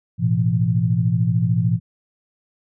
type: chord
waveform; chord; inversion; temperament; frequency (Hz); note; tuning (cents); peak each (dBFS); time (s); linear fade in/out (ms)
sine; A suspended second; none; equal with one note detuned; 110 / 123.47 / 169.06; A2 / B2 / E3; 0 / 0 / +44; -20; 0.18-1.8; 50
effects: none